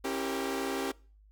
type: chord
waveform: sawtooth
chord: C# diminished seventh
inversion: none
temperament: equal with one note detuned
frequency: 272.1 / 329.6 / 392 / 466.2 Hz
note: C#4 / E4 / G4 / Bb4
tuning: -32 / 0 / 0 / 0 cents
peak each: -31 / -37 / -31 / -36 dBFS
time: 0.04-0.92 s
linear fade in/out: 10 ms
effects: noise-tail reverb RT60 0.4 s tail -23 dB re dry + added 51 Hz sine -56 dBFS peak until 1.31 s